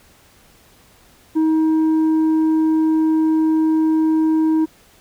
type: tone with tanh clipping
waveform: sine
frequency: 316.6 Hz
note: D#4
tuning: 30 cents sharp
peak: -14 dBFS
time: 1.35-4.66 s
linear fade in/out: 20 ms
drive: 4 dB
effects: pink hiss -51 dBFS RMS until 5 s